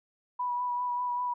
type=tone with vibrato; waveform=sine; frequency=981 Hz; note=B5; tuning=12 cents flat; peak=-28 dBFS; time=0.39-1.34 s; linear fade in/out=10 ms; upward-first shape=sine; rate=5.1 Hz; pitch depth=19 cents each way; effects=none